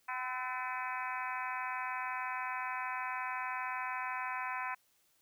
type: harmonic tone with a mistuned harmonic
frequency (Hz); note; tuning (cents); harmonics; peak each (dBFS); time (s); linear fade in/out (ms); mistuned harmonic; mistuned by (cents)
253.5; B3; +45; 3 / 4 / 5 / 6 / 7 / 8 / 9 / 10; -44 / -39 / -46 / -44 / -45 / -48 / -47 / -46; 0.08-4.75; 10; 5; +53
effects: white hiss -72 dBFS RMS until 5.21 s